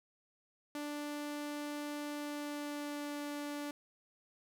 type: tone with pitch glide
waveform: sawtooth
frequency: 293.7 to 291.2 Hz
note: D4 to D4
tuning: 0 to -15 cents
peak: -35 dBFS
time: 0.75-3.71 s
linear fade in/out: 2 ms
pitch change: -15 cents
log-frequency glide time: 2.11-3.2 s
effects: none